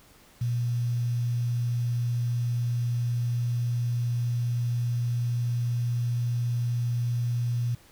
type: tone with quantisation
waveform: sine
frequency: 120.1 Hz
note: B2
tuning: 48 cents flat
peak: -24 dBFS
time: 0.41-7.75 s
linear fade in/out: 5 ms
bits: 8
effects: pink hiss -56 dBFS RMS until 7.91 s